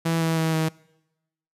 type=tone with pitch steps; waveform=sawtooth; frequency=164.81 / 162.92 / 161.05 / 159.2 Hz; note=E3 / E3 / E3 / D#3; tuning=0 / -20 / -40 / +40 cents; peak=-17 dBFS; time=0.05-0.69 s; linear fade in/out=10 ms; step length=160 ms; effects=noise-tail reverb RT60 0.9 s tail -23 dB re dry + resampled to 32000 Hz